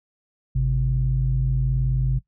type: tone pair together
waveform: sine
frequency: 51.91 / 130.81 Hz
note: G#1 / C3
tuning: 0 / 0 cents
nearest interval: octave + major third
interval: 1600 cents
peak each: -21 / -20 dBFS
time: 0.55-2.19 s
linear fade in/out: 10 ms
effects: noise-tail reverb RT60 0.1 s tail -18 dB re dry + tanh soft clip ceiling -11 dBFS